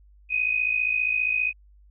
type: tone pair together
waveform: sine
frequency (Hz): 2489 / 2544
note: D#7 / D#7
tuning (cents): 0 / +38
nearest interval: unison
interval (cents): 38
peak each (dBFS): -23 / -26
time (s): 0.29-1.53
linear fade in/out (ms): 50
effects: added 50 Hz sine -51 dBFS peak until 1.9 s